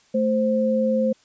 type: tone pair together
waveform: sine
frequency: 220 / 523.3 Hz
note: A3 / C5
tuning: 0 / 0 cents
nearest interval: octave + minor third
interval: 1500 cents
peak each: -21 / -20 dBFS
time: 0.14-1.13 s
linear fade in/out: 10 ms
effects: white hiss -58 dBFS RMS until 1.24 s + resampled to 16000 Hz